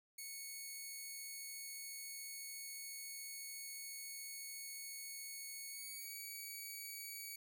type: tone with pitch glide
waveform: 5% pulse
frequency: 2213 to 2263 Hz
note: C#7 to C#7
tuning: -3 to +35 cents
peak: -37 dBFS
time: 0.18-7.36 s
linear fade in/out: 5 ms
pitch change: +38 cents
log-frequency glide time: 5.68-6.15 s
effects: none